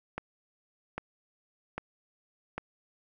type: click train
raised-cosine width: 0.5 ms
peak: -19 dBFS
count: 4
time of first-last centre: 0.18-2.58 s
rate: 1.25 Hz
effects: none